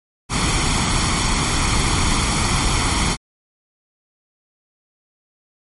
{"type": "noise with comb filter", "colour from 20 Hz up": "pink", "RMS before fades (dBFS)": -18, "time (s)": [0.29, 3.17], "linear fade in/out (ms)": 50, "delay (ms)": 0.9, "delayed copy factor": 0.6, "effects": ["MP3 48 kbps"]}